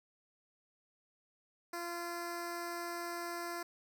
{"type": "tone with notch filter", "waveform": "10% pulse", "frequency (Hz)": 344.3, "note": "F4", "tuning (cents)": -25, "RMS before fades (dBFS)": -41, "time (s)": [1.73, 3.63], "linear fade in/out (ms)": 5, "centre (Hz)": 2900, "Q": 1.6, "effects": []}